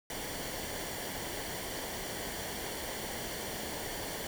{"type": "noise with comb filter", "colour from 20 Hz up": "pink", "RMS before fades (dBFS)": -39, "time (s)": [0.1, 4.27], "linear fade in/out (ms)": 2, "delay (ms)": 0.78, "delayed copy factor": -0.55, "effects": []}